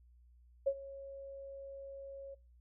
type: tone with ADSR envelope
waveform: sine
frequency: 549 Hz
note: C#5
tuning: 17 cents flat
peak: -26 dBFS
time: 0.66-2.35 s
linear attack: 14 ms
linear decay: 61 ms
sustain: -19 dB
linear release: 14 ms
effects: noise-tail reverb RT60 0.4 s tail -26 dB re dry + added 60 Hz sine -60 dBFS peak until 2.6 s